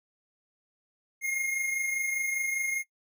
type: tone pair together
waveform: square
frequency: 2137 / 2162 Hz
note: C7 / C#7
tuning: +36 / -44 cents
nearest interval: unison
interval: 20 cents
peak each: -29 / -38 dBFS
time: 1.21-2.84 s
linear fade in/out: 50 ms
effects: noise-tail reverb RT60 0.1 s tail -21 dB re dry